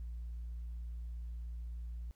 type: tone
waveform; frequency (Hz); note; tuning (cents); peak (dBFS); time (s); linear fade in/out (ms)
sine; 58.27; A#1; 0; -38; 0-2.11; 0
effects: tanh soft clip ceiling -38 dBFS + pink hiss -75 dBFS RMS until 2.15 s

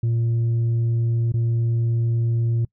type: tone with dropouts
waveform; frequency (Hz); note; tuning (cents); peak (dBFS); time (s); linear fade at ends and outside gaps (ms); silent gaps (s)
sine; 116.1; A#2; -7; -15; 0.03-2.65; 5; 1.321-1.339
effects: noise-tail reverb RT60 0.1 s tail -26 dB re dry + tanh soft clip ceiling -17 dBFS

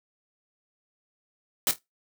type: noise with echo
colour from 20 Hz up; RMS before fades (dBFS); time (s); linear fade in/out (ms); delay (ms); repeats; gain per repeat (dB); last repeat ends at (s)
white; -23; 1.67-1.71; 0; 25; 3; -12; 1.785
effects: noise-tail reverb RT60 0.2 s tail -23 dB re dry + high-pass 150 Hz 12 dB/octave

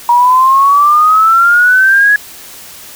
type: exponential sweep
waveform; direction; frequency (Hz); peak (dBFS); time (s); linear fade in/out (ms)
sine; up; 949 to 1688; -4; 0.09-2.16; 2
effects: white hiss -32 dBFS RMS until 2.95 s

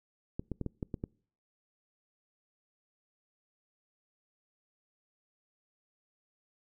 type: clicks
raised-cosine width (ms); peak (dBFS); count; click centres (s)
3; -22; 7; 0.395 / 0.517 / 0.613 / 0.663 / 0.828 / 0.942 / 1.039
effects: noise-tail reverb RT60 0.5 s tail -26 dB re dry

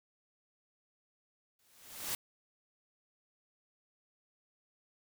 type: noise with exponential growth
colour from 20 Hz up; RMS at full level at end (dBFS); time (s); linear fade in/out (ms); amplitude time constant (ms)
white; -34; 1.59-2.15; 2; 120
effects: none

